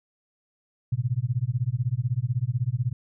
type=tone with tremolo; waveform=sine; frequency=122.4 Hz; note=B2; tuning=15 cents flat; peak=-19 dBFS; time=0.92-2.93 s; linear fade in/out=5 ms; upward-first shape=sine; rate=16 Hz; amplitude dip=100%; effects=none